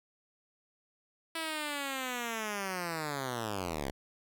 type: linear sweep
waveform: 5% pulse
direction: down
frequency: 329.6 to 62.4 Hz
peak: -23 dBFS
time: 1.35-3.91 s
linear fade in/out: 5 ms
effects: none